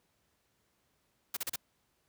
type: noise bursts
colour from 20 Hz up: white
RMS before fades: -35 dBFS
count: 4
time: 1.34-1.56 s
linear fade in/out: 5 ms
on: 28 ms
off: 36 ms
effects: pink hiss -75 dBFS RMS until 2.08 s + high-pass 60 Hz 12 dB/octave